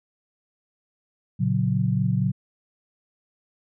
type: tone cluster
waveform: sine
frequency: 115.6 / 139.6 / 184.1 Hz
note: A#2 / C#3 / F#3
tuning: -14 / +13 / -8 cents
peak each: -24 dBFS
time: 1.39-2.32 s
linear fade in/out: 20 ms
effects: none